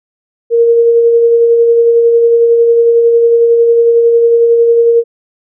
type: tone with tremolo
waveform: sine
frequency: 466.2 Hz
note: A#4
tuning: in tune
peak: -3 dBFS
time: 0.5-5.04 s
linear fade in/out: 50 ms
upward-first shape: sine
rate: 11 Hz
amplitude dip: 30%
effects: none